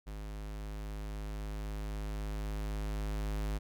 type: tone with level ramp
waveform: square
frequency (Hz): 51.9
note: G#1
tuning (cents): 0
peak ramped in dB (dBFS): -41 to -33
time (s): 0.06-3.59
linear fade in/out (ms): 20
effects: none